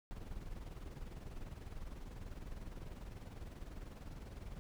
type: noise with tremolo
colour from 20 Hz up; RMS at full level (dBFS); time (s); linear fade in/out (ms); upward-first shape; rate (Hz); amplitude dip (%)
brown; -45; 0.11-4.59; 0; sine; 20; 60
effects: none